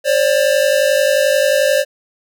square tone pair together, 536 / 587.3 Hz, C5 / D5, +42 / 0 cents, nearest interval major second, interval 158 cents, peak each -15 dBFS, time 0.04-1.85 s, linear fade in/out 50 ms, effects none

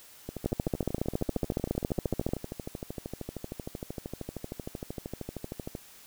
two click trains, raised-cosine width 2 ms, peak -22 / -14 dBFS, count 72 / 28, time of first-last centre 0.29-5.752 / 0.46-2.335 s, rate 13 / 14.4 Hz, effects white hiss -53 dBFS RMS until 6.06 s

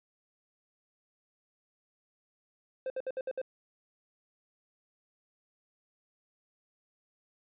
triangle tone bursts, 521 Hz, C5, 7 cents flat, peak -30 dBFS, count 6, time 2.86-3.416 s, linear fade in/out 2 ms, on 41 ms, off 62 ms, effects resampled to 8000 Hz

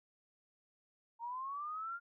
sine linear sweep, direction up, 914 to 1414 Hz, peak -39 dBFS, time 1.19-2 s, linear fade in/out 50 ms, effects none

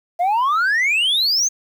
sine exponential sweep, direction up, 675 to 6500 Hz, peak -12 dBFS, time 0.19-1.49 s, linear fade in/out 20 ms, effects tanh soft clip ceiling -14 dBFS + 8-bit

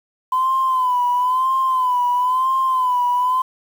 sine tone with vibrato, 1016 Hz, B5, 49 cents sharp, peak -14 dBFS, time 0.32-3.42 s, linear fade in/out 5 ms, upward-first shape sine, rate 1 Hz, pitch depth 67 cents each way, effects tanh soft clip ceiling -10 dBFS + 7-bit

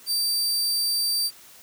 sawtooth tone, 4662 Hz, D8, 14 cents flat, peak -19 dBFS, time 0.06-1.31 s, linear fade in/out 50 ms, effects white hiss -49 dBFS RMS until 1.62 s + high-pass 60 Hz 12 dB/octave

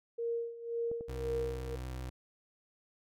sine tone with tremolo, 466.2 Hz, A#4, in tune, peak -31 dBFS, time 0.18-1.76 s, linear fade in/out 10 ms, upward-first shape sine, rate 1.9 Hz, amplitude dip 80%
clicks, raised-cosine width 2 ms, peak -32 dBFS, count 2, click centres 0.915 / 1.009 s
30% pulse tone with vibrato, 63.6 Hz, C2, 48 cents flat, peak -36 dBFS, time 1.08-2.1 s, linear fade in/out 10 ms, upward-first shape square, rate 7.8 Hz, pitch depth 8 cents each way
effects none

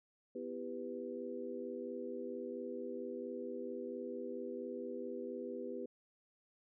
harmonic tone with a mistuned harmonic, 82.9 Hz, E2, 10 cents sharp, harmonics 3 / 4 / 5 / 6, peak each -46 / -49 / -45 / -45 dBFS, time 0.35-5.86 s, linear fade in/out 5 ms, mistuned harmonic 5, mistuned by -79 cents, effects none

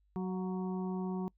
harmonic tone with a mistuned harmonic, 186 Hz, F#3, 9 cents sharp, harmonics 1 / 2 / 4 / 5 / 6, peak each -34 / -40 / -48 / -48 / -53 dBFS, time 0.16-1.28 s, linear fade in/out 0 ms, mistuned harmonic 4, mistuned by -34 cents, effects noise-tail reverb RT60 0.1 s tail -25 dB re dry + added 50 Hz sine -68 dBFS peak until 1.37 s

